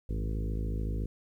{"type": "harmonic tone with a mistuned harmonic", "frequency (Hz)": 53.8, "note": "A1", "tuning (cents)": -38, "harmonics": [1, 2, 3, 4, 5, 6, 7, 8, 9], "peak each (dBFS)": [-31, -37, -41, -43, -45, -47, -48, -49, -50], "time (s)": [0.09, 1.06], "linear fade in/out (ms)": 5, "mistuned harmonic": 2, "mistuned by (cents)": -68, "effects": ["11-bit"]}